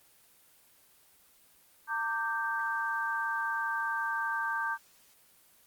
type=chord; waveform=sine; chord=G minor; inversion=first; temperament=equal with one note detuned; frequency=911.6 / 1174.7 / 1568 Hz; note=Bb5 / D6 / G6; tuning=-39 / 0 / 0 cents; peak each=-35 / -36 / -32 dBFS; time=1.87-4.78 s; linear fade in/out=50 ms; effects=white hiss -62 dBFS RMS until 5.66 s + Opus 24 kbps